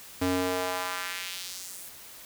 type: tone with high-pass filter sweep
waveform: square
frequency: 91.4 Hz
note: F#2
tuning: 21 cents flat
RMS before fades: -32 dBFS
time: 0.21-1.9 s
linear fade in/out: 10 ms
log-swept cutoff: 200 to 12000 Hz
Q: 1.3
effects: white hiss -47 dBFS RMS until 2.25 s